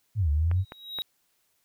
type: exponential two-way sweep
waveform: sine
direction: down then up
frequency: 118 to 71.4 to 98.3 Hz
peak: -21 dBFS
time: 0.15-0.65 s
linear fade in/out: 50 ms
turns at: 0.3 s
type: clicks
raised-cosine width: 0.5 ms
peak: -23 dBFS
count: 3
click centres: 0.514 / 0.721 / 0.987 s
type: tone with exponential growth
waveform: triangle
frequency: 3824 Hz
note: A#7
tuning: 43 cents sharp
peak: -26 dBFS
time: 0.56-1.02 s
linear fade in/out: 0 ms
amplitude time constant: 100 ms
effects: white hiss -71 dBFS RMS until 1.64 s